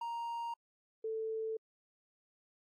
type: tone pair in turn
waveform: triangle / sine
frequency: 934 / 442.6 Hz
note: A#5 / A4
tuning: +3 / +10 cents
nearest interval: octave + minor second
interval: 1293 cents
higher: first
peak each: -35 / -35 dBFS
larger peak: neither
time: 0.01-0.54 / 1.04-1.57 s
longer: neither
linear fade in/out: 5 ms
effects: AAC 64 kbps